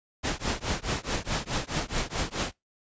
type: noise with tremolo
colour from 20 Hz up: pink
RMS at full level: -26 dBFS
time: 0.23-2.53 s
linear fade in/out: 20 ms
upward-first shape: triangle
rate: 4.7 Hz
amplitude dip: 100%
effects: noise-tail reverb RT60 0.2 s tail -26 dB re dry + resampled to 16000 Hz